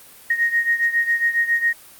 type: beating tone pair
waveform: sine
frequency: 1864.7 / 1872 Hz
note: A#6 / A#6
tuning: 0 / +7 cents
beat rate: 7.3 Hz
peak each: -18 / -22 dBFS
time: 0.3-1.73 s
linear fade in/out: 5 ms
effects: white hiss -45 dBFS RMS until 1.99 s + Opus 32 kbps